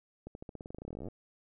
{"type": "accelerating click train", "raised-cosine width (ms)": 2, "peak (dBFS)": -30, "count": 26, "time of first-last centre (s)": [0.27, 1.085], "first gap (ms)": 81, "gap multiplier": 0.91, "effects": []}